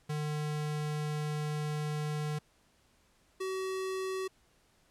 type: tone pair in turn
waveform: square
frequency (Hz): 150.6 / 378.5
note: D3 / F#4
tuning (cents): +44 / +39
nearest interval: octave + major third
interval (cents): 1595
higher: second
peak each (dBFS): -33 / -34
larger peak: first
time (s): 0.09-2.39 / 3.4-4.28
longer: first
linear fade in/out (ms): 10
effects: pink hiss -68 dBFS RMS until 4.9 s + low-pass 11000 Hz 12 dB/octave